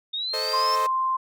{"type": "linear sweep", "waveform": "sine", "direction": "up", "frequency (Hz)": [3646, 5390], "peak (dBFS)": -26, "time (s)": [0.13, 0.76], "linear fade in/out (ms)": 10}
{"type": "chord", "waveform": "sawtooth", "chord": "A diminished", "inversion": "none", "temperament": "equal", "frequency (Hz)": [440, 523.3, 622.3], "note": ["A4", "C5", "Eb5"], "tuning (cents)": [0, 0, 0], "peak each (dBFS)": [-29, -28, -29], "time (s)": [0.33, 0.87], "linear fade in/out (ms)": 10}
{"type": "tone", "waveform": "sine", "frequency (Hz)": 1046.5, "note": "C6", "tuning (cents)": 0, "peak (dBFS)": -21, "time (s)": [0.53, 1.17], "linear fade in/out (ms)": 10}
{"effects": []}